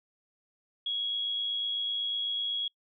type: tone with amplitude modulation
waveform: sine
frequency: 3322 Hz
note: G#7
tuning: in tune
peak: -27 dBFS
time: 0.86-2.68 s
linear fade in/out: 5 ms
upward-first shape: sine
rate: 108 Hz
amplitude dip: 40%
effects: noise-tail reverb RT60 0.1 s tail -26 dB re dry